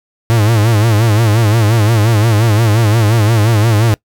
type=tone with vibrato; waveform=45% pulse; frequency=110 Hz; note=A2; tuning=in tune; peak=-8 dBFS; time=0.3-3.94 s; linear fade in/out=0 ms; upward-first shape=sine; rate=5.7 Hz; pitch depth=120 cents each way; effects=noise-tail reverb RT60 0.1 s tail -23 dB re dry